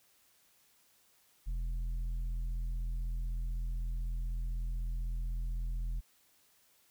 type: tone with tanh clipping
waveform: sine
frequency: 42 Hz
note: E1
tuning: 33 cents sharp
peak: -34 dBFS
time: 1.46-6.01 s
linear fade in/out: 20 ms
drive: 6 dB
effects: white hiss -68 dBFS RMS until 6.9 s